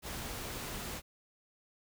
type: noise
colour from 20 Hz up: pink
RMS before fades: -41 dBFS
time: 0.02-1.02 s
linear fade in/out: 50 ms
effects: none